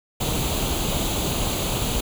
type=noise with comb filter; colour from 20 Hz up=pink; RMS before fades=-24 dBFS; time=0.2-2.01 s; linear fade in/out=10 ms; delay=0.28 ms; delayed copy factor=+0.65; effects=none